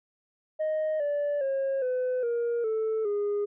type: tone with pitch steps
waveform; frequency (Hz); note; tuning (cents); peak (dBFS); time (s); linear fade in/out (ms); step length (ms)
sine; 622.3 / 580.6 / 541.7 / 505.5 / 471.6 / 440 / 410.6; D#5 / D5 / C#5 / B4 / A#4 / A4 / G#4; 0 / -20 / -40 / +40 / +20 / 0 / -20; -23; 0.59-3.46; 20; 410
effects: tanh soft clip ceiling -24 dBFS